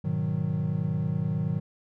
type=chord; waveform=triangle; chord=G# minor seventh; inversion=none; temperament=equal; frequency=103.83 / 123.47 / 155.56 / 185 Hz; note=G#2 / B2 / D#3 / F#3; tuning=0 / 0 / 0 / 0 cents; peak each=-31 / -31 / -26 / -30 dBFS; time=0.04-1.6 s; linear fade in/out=10 ms; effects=none